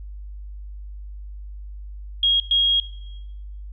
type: tone bursts at uneven times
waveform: sine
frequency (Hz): 3273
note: G#7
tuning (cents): -26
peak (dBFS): -15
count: 2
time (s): 2.23-2.4 / 2.51-2.8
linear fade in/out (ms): 2
effects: noise-tail reverb RT60 1.0 s tail -19 dB re dry + added 50 Hz sine -33 dBFS peak until 3.72 s